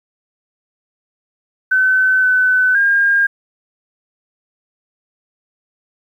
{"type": "tone with pitch steps", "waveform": "sine", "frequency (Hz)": [1521, 1509, 1613], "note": ["F#6", "F#6", "G6"], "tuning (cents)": [47, 34, 49], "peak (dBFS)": -10, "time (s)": [1.71, 3.27], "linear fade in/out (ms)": 10, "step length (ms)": 520, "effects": ["8-bit"]}